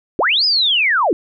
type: linear two-way sweep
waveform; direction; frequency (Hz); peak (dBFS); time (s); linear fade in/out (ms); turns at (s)
sine; up then down; 270 to 5130 to 270; -12; 0.19-1.13; 0; 0.45
effects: none